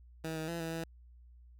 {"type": "tone with pitch steps", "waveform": "15% pulse", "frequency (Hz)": [160.6, 158.3, 168.8, 163.4, 164.3], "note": ["E3", "D#3", "E3", "E3", "E3"], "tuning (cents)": [-45, 30, 41, -15, -5], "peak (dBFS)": -30, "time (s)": [0.24, 0.84], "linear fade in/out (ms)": 5, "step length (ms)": 120, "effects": ["added 60 Hz sine -54 dBFS peak until 1.59 s"]}